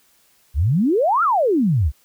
sine exponential two-way sweep, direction up then down, 61.74 to 1417 to 61.74 Hz, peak -14 dBFS, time 0.54-1.92 s, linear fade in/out 50 ms, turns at 1.23 s, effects white hiss -58 dBFS RMS until 2.04 s

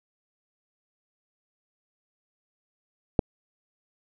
click, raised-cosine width 2 ms, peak -5 dBFS, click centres 3.192 s, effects none

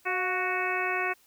harmonic tone with a mistuned harmonic, 370 Hz, F#4, in tune, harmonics 1 / 2 / 3 / 4 / 5 / 6 / 7, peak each -34 / -34 / -34 / -34 / -34 / -34 / -34 dBFS, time 0.05-1.14 s, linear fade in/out 20 ms, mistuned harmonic 2, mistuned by -47 cents, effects white hiss -62 dBFS RMS until 1.26 s

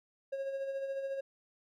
triangle tone with tremolo, 544 Hz, C#5, 33 cents flat, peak -31 dBFS, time 0.32-1.21 s, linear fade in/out 10 ms, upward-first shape sine, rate 14 Hz, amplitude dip 45%, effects none

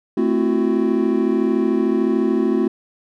triangle chord, F# half-diminished seventh, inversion first, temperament equal with one note detuned, 220 / 261.6 / 336.4 / 370 Hz, A3 / C4 / E4 / F#4, 0 / 0 / +35 / 0 cents, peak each -19 dBFS, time 0.17-2.68 s, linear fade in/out 5 ms, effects none

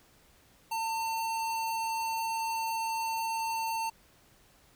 square tone, 901 Hz, A5, 41 cents sharp, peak -31 dBFS, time 0.71-3.9 s, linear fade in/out 10 ms, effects pink hiss -62 dBFS RMS until 4.75 s

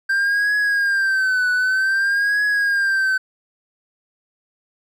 triangle tone with vibrato, 1577 Hz, G6, 10 cents sharp, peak -14 dBFS, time 0.09-3.18 s, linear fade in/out 10 ms, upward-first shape triangle, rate 0.53 Hz, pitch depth 110 cents each way, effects none

